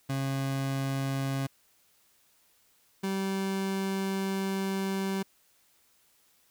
30% pulse tone pair in turn, 135.8 / 193.33 Hz, C#3 / G3, -35 / -24 cents, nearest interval tritone, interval 611 cents, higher second, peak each -26 dBFS, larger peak neither, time 0.09-1.47 / 3.03-5.23 s, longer second, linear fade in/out 10 ms, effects white hiss -66 dBFS RMS until 6.5 s

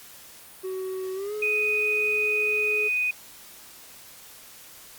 triangle tone with pitch glide, 375.8 to 424.3 Hz, F#4 to G#4, +27 to +37 cents, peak -27 dBFS, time 0.63-2.89 s, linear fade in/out 20 ms, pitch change +210 cents, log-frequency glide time 1.14-1.34 s
sine tone, 2489 Hz, D#7, in tune, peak -22 dBFS, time 1.42-3.11 s, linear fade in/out 5 ms
effects white hiss -47 dBFS RMS until 4.98 s + Opus 48 kbps

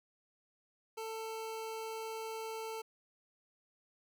25% pulse tone, 444.8 Hz, A4, 19 cents sharp, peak -36 dBFS, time 0.97-2.82 s, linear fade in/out 10 ms, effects none

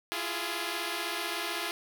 5% pulse tone cluster, 335.2 / 351 / 415.9 Hz, E4 / F4 / G#4, +29 / +9 / +2 cents, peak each -25 dBFS, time 0.12-1.71 s, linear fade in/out 0 ms, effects none

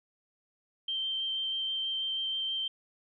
sine tone with vibrato, 3136 Hz, G7, in tune, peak -30 dBFS, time 0.88-2.68 s, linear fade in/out 5 ms, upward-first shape sine, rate 6.2 Hz, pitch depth 9 cents each way, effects none

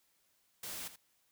white noise with echo, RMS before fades -43 dBFS, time 0.63-0.88 s, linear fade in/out 5 ms, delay 80 ms, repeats 1, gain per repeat -12 dB, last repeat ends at 0.96 s, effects white hiss -74 dBFS RMS until 1.31 s

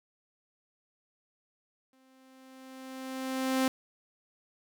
sawtooth tone with exponential growth, 262.1 Hz, C4, 3 cents sharp, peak -20 dBFS, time 1.93-3.68 s, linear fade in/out 2 ms, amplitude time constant 380 ms, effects none

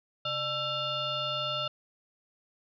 sine tone with frequency modulation, 2078 Hz, C7, 12 cents flat, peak -29 dBFS, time 0.25-1.68 s, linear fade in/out 5 ms, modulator 738 Hz, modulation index 2.4, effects none

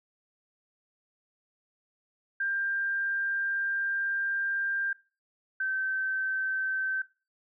sine tone pair in turn, 1591 / 1544.8 Hz, G6 / G6, +25 / -26 cents, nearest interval minor second, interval 51 cents, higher first, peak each -27 dBFS, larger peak neither, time 2.4-4.93 / 5.6-7.02 s, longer first, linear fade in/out 5 ms, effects noise-tail reverb RT60 0.3 s tail -18 dB re dry

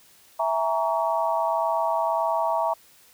sine chord, A# half-diminished seventh, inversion second, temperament equal with one note detuned, 659.3 / 830.6 / 932.3 / 1127.5 Hz, E5 / G#5 / A#5 / C#6, 0 / 0 / 0 / +29 cents, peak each -25 / -30 / -25 / -30 dBFS, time 0.39-2.74 s, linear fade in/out 10 ms, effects white hiss -55 dBFS RMS until 3.13 s

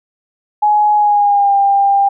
sine tone with pitch glide, 839 to 796.5 Hz, G#5 to G5, +17 to +27 cents, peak -8 dBFS, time 0.62-2.09 s, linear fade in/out 10 ms, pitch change -90 cents, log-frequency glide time 0.95-1.55 s, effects none

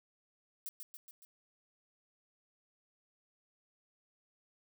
violet noise with echo, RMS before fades -42 dBFS, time 0.66-0.69 s, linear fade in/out 0 ms, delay 140 ms, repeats 4, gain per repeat -4 dB, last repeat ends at 1.25 s, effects none

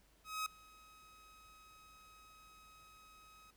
sawtooth tone with ADSR envelope, 1270 Hz, D#6, 35 cents sharp, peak -32 dBFS, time 0.24-3.51 s, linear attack 220 ms, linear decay 3 ms, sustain -24 dB, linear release 9 ms, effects added 50 Hz sine -70 dBFS peak until 3.56 s + pink hiss -71 dBFS RMS until 3.56 s

